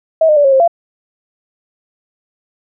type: tone with pitch steps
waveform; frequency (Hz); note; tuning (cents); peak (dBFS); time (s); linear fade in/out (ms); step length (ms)
sine; 643 / 608 / 580 / 544 / 532 / 681; E5 / D#5 / D5 / C#5 / C5 / F5; -43 / -40 / -22 / -33 / +29 / -44; -6; 0.21-0.678; 5; 78
effects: none